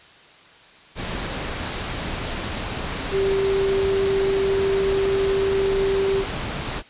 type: tone in noise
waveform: sine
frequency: 390.1 Hz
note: G4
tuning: 8 cents flat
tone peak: -18 dBFS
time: 3.11-6.25 s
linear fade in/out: 50 ms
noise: pink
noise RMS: -28 dBFS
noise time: 0.95-6.83 s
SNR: +7 dB
effects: white hiss -48 dBFS RMS until 6.89 s + resampled to 8000 Hz